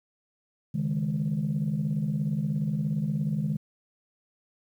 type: chord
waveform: sine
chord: C# suspended second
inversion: none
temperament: equal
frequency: 138.59 / 155.56 / 207.7 Hz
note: C#3 / D#3 / G#3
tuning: 0 / 0 / 0 cents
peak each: -31 / -27 / -29 dBFS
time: 0.74-3.57 s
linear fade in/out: 10 ms
effects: tanh soft clip ceiling -19 dBFS + 10-bit